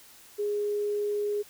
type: tone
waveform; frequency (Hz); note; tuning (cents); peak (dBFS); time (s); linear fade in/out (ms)
sine; 413.9; G#4; -6; -26; 0.38-1.43; 20
effects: white hiss -53 dBFS RMS until 1.49 s